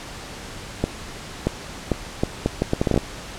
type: accelerating click train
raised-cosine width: 2 ms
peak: -5 dBFS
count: 13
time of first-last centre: 0.84-2.977 s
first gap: 630 ms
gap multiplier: 0.71
effects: pink hiss -36 dBFS RMS until 3.38 s + low-pass 8000 Hz 12 dB/octave